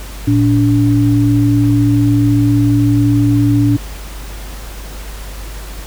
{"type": "tone pair together", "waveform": "sine", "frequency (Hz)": [114.5, 288.9], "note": ["A#2", "D4"], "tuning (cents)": [-31, -28], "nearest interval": "octave + major third", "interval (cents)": 1603, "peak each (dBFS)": -11, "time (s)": [0.27, 3.77], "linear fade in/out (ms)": 10, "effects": ["added 50 Hz sine -26 dBFS peak until 5.86 s", "pink hiss -33 dBFS RMS until 5.86 s"]}